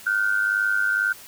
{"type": "tone pair together", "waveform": "sine", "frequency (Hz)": [1425.9, 1528], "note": ["F6", "G6"], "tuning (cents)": [36, -45], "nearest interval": "minor second", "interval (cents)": 119, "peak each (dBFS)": -22, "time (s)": [0.06, 1.13], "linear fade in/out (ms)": 10, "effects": ["white hiss -44 dBFS RMS until 1.27 s"]}